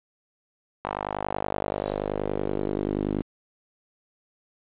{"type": "tone with band-pass filter sweep", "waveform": "sawtooth", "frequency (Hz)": 50.5, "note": "G#1", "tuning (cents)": -48, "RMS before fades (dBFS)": -29, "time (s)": [0.84, 3.22], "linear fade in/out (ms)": 0, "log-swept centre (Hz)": [950, 290], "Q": 2.1, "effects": ["resampled to 8000 Hz", "8-bit"]}